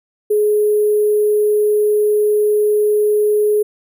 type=tone with sample-and-hold; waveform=sine; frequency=420 Hz; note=G#4; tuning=19 cents sharp; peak=-11 dBFS; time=0.3-3.63 s; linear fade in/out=10 ms; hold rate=11025 Hz; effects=none